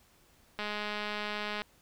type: click train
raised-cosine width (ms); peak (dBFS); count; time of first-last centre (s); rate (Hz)
0.3; -20; 216; 0.59-1.619; 209
effects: pink hiss -64 dBFS RMS until 1.81 s